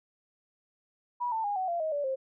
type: tone with pitch steps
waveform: sine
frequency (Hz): 972 / 891.3 / 817.4 / 749.5 / 687.3 / 630.3 / 578 / 530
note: B5 / A5 / G#5 / F#5 / F5 / D#5 / D5 / C5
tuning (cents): -28 / +22 / -28 / +22 / -28 / +22 / -28 / +22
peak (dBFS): -28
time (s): 1.2-2.16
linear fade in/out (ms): 20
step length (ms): 120
effects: none

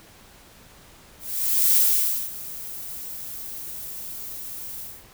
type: noise with ADSR envelope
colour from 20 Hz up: violet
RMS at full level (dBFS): -17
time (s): 1.19-5.05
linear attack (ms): 570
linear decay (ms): 540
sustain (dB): -18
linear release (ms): 240
effects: pink hiss -50 dBFS RMS until 5.13 s

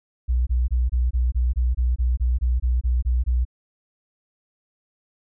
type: tone bursts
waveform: sine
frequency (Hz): 61.3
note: B1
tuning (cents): -12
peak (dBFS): -17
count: 15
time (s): 0.28-3.452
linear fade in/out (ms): 20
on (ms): 190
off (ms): 23
effects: none

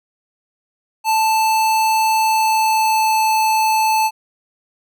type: tone with pitch glide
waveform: square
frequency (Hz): 880 to 874.9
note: A5 to A5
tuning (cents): 0 to -10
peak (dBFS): -14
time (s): 1.04-4.11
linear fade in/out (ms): 50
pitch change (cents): -10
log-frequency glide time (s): 2.18-3.21
effects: none

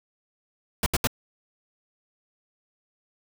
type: noise bursts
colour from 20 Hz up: pink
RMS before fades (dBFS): -23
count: 3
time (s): 0.83-1.072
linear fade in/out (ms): 2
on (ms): 32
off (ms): 73
effects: none

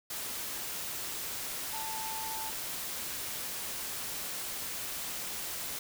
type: tone in noise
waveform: sine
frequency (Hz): 884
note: A5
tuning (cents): +8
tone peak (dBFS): -39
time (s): 1.73-2.5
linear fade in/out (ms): 5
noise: white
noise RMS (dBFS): -38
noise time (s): 0.1-5.79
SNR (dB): -4
effects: none

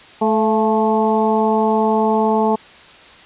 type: harmonic tone with a mistuned harmonic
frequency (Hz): 217.5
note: A3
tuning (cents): -20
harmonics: 1 / 2 / 3 / 4 / 5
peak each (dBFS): -18 / -18 / -22 / -18 / -27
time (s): 0.21-2.56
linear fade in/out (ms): 10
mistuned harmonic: 3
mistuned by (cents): +50
effects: white hiss -42 dBFS RMS until 3.25 s + resampled to 8000 Hz

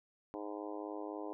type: harmonic tone with a mistuned harmonic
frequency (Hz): 103.83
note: G#2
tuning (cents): 0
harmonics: 3 / 4 / 5 / 6 / 7 / 8 / 9 / 10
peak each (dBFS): -44 / -46 / -48 / -50 / -51 / -52 / -53 / -54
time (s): 0.34-1.33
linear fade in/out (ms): 0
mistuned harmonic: 10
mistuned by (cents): -30
effects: none

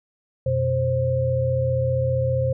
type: tone cluster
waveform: sine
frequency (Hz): 90 / 125.1 / 527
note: F#2 / B2 / C5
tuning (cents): -47 / +23 / +12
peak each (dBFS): -28 / -22 / -22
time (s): 0.46-2.53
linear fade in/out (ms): 5
effects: none

